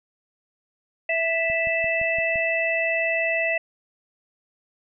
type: harmonic tone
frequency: 659.3 Hz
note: E5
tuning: in tune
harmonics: 1 / 3 / 4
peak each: -25 / -25 / -25 dBFS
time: 1.09-3.58 s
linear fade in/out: 5 ms
type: click train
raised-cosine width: 5 ms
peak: -28 dBFS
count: 6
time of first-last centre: 1.5-2.358 s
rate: 5.83 Hz
effects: none